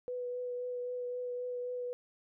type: tone with vibrato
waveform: sine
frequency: 493.9 Hz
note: B4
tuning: in tune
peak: -35 dBFS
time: 0.08-1.93 s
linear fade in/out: 0 ms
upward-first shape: triangle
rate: 3.8 Hz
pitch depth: 15 cents each way
effects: none